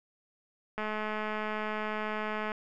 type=click train; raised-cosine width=0.5 ms; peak=-20 dBFS; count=373; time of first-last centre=0.78-2.518 s; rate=214 Hz; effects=none